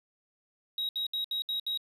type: tone bursts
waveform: triangle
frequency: 3814 Hz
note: A#7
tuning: 39 cents sharp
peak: -28 dBFS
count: 6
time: 0.78-1.775 s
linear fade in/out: 2 ms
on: 110 ms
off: 67 ms
effects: resampled to 32000 Hz